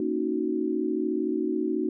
sine chord, D# minor seventh, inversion second, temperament equal, 233.1 / 277.2 / 311.1 / 370 Hz, A#3 / C#4 / D#4 / F#4, 0 / 0 / 0 / 0 cents, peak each -32 / -32 / -28 / -29 dBFS, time 0-1.89 s, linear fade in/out 2 ms, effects none

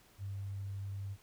sine tone, 98.6 Hz, G2, 11 cents sharp, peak -38 dBFS, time 0.18-1.17 s, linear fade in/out 50 ms, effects pink hiss -64 dBFS RMS until 1.22 s

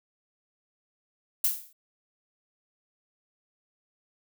violet noise with exponential decay, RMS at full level -21 dBFS, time 1.44-1.73 s, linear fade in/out 5 ms, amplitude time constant 61 ms, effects none

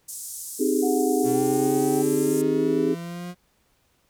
white band-pass noise, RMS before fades -36 dBFS, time 0.08-2.42 s, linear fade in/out 10 ms, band 6600 to 11000 Hz, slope 24 dB/octave
sine chord, Ab major seventh, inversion first, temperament equal with one note detuned, 261.6 / 311.1 / 392 / 420.9 Hz, C4 / Eb4 / G4 / Ab4, 0 / 0 / 0 / +23 cents, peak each -25 dBFS, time 0.59-2.95 s, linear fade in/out 20 ms
sine tone with pitch glide, 732 to 768.8 Hz, F#5 to G5, -19 to -34 cents, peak -29 dBFS, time 0.82-2.03 s, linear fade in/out 20 ms, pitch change +85 cents, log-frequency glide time 1.32-1.4 s
40% pulse linear sweep, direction up, 123.47 to 178.7 Hz, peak -31 dBFS, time 1.23-3.35 s, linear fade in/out 50 ms
effects pink hiss -66 dBFS RMS until 4.09 s

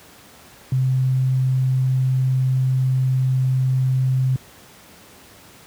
sine tone, 130.1 Hz, C3, 9 cents flat, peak -15 dBFS, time 0.72-4.36 s, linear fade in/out 2 ms, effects pink hiss -46 dBFS RMS until 5.66 s + high-pass 80 Hz 12 dB/octave

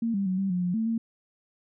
sine tone with pitch steps, 229.7 / 197.6 / 185.8 / 194.5 / 179.6 / 178 / 222.9 / 227.7 Hz, A#3 / G3 / F#3 / G3 / F3 / F3 / A3 / A#3, -25 / +14 / +7 / -13 / +49 / +33 / +23 / -40 cents, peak -24 dBFS, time 0.02-0.98 s, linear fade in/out 5 ms, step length 120 ms, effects none

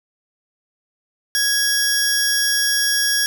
sawtooth tone pair together, 1661.2 / 5580 Hz, G#6 / F8, 0 / -2 cents, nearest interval octave + major sixth, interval 2098 cents, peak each -16 dBFS, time 1.35-3.26 s, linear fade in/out 0 ms, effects none

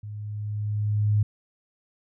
sine tone with level ramp, 104.9 Hz, G#2, 18 cents sharp, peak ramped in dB -34 to -17 dBFS, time 0.03-1.23 s, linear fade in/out 5 ms, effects none

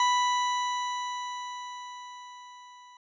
40% pulse tone with level ramp, 987.8 Hz, B5, in tune, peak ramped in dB -20 to -49 dBFS, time 0-2.97 s, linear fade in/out 2 ms, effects resampled to 16000 Hz

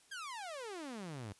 sawtooth exponential sweep, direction down, 1661.2 to 93.9 Hz, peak -39 dBFS, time 0.11-1.33 s, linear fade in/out 10 ms, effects white hiss -66 dBFS RMS until 1.39 s + resampled to 24000 Hz

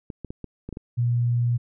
clicks, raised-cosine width 3 ms, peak -21 dBFS, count 7, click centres 0.102 / 0.247 / 0.305 / 0.443 / 0.69 / 0.727 / 0.771 s
sine tone with vibrato, 120 Hz, B2, 49 cents flat, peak -19 dBFS, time 0.97-1.58 s, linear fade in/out 20 ms, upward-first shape square, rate 20 Hz, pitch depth 14 cents each way
effects none

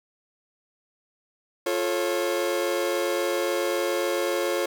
40% pulse chord, F augmented, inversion none, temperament just, 349.2 / 436.5 / 545.7 Hz, F4 / A4 / C#5, 0 / -14 / -27 cents, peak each -27 / -29 / -26 dBFS, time 1.66-4.66 s, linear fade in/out 5 ms, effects none

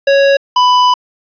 square tone pair in turn, 554.4 / 995 Hz, C#5 / B5, 0 / +13 cents, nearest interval minor seventh, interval 1013 cents, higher second, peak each -7 dBFS, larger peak neither, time 0.07-0.37 / 0.56-0.94 s, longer second, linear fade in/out 5 ms, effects resampled to 11025 Hz + 7-bit

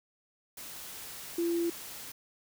sine tone in noise, 340.2 Hz, F4, 45 cents flat, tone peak -27 dBFS, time 1.38-1.7 s, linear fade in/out 5 ms, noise white, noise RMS -44 dBFS, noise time 0.57-2.12 s, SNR +14 dB, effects none

